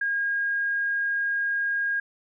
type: tone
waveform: sine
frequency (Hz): 1627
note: G#6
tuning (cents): -36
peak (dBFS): -23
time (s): 0.01-2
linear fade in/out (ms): 5
effects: none